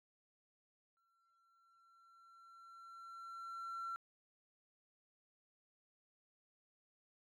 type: tone with exponential growth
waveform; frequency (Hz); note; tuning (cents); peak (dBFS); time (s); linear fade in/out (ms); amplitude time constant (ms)
triangle; 1355; E6; +47; -37; 0.97-3.96; 0; 650
effects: tanh soft clip ceiling -37 dBFS